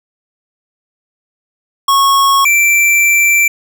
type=tone pair in turn; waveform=square; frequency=1100 / 2344 Hz; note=C#6 / D7; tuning=-14 / -4 cents; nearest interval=octave + minor second; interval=1310 cents; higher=second; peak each=-8 dBFS; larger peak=neither; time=1.88-2.45 / 2.45-3.48 s; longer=second; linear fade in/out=5 ms; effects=none